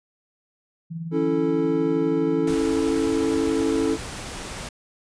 sine tone with tremolo, 164.81 Hz, E3, in tune, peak -26 dBFS, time 0.9-2.55 s, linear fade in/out 20 ms, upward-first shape triangle, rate 19 Hz, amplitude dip 60%
triangle chord, A major, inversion first, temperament equal, 277.2 / 329.6 / 440 Hz, C#4 / E4 / A4, 0 / 0 / 0 cents, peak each -22 dBFS, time 1.11-3.98 s, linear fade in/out 50 ms
pink noise, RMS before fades -34 dBFS, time 2.47-4.69 s, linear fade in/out 5 ms
effects resampled to 22050 Hz

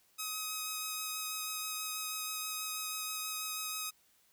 5% pulse tone with vibrato, 1265 Hz, D#6, 28 cents sharp, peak -25 dBFS, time 0.18-3.91 s, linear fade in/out 20 ms, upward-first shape sine, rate 6.2 Hz, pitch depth 10 cents each way, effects white hiss -69 dBFS RMS until 4.32 s

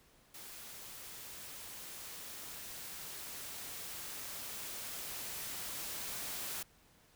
white noise with level ramp, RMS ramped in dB -50 to -41 dBFS, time 0.34-6.63 s, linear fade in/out 5 ms, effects pink hiss -66 dBFS RMS until 7.15 s

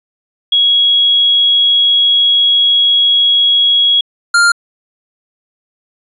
sine / square tone pair in turn, 3322 / 1399.4 Hz, G#7 / F6, 0 / +3 cents, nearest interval octave + minor third, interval 1497 cents, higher first, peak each -7 dBFS, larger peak neither, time 0.52-4.01 / 4.34-4.52 s, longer first, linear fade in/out 5 ms, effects resampled to 24000 Hz

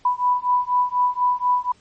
sine beating tone pair, 987.8 / 991.9 Hz, B5 / B5, 0 / +7 cents, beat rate 4.1 Hz, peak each -20 dBFS, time 0.05-1.72 s, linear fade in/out 5 ms, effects pink hiss -56 dBFS RMS until 1.8 s + MP3 32 kbps

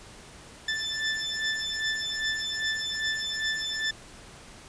20% pulse beating tone pair, 1760 / 1762.5 Hz, A6 / A6, 0 / +2 cents, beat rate 2.5 Hz, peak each -26 dBFS, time 0.68-3.91 s, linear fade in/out 5 ms, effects pink hiss -48 dBFS RMS until 4.68 s + resampled to 22050 Hz

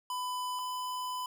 square tone pair in turn, 1000 / 1003.6 Hz, B5 / B5, +21 / +28 cents, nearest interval unison, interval 7 cents, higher second, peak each -34 / -35 dBFS, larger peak first, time 0.1-0.59 / 0.59-1.26 s, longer second, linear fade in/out 2 ms, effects none

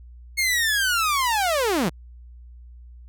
sawtooth linear sweep, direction down, 2177 to 140 Hz, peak -16 dBFS, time 0.37-1.9 s, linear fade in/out 20 ms, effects added 60 Hz sine -41 dBFS peak until 3.08 s

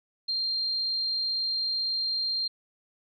sine tone, 4186 Hz, C8, in tune, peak -26 dBFS, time 0.28-2.48 s, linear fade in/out 10 ms, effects none

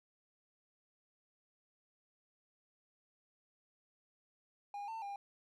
triangle tone with pitch steps, 813 / 897 / 803 Hz, G#5 / A5 / G5, -37 / +33 / +41 cents, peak -39 dBFS, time 4.74-5.16 s, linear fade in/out 2 ms, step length 140 ms, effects none

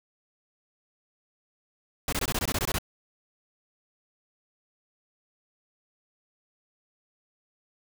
pink noise bursts, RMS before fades -28 dBFS, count 11, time 2.08-2.785 s, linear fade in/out 2 ms, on 45 ms, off 21 ms, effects none

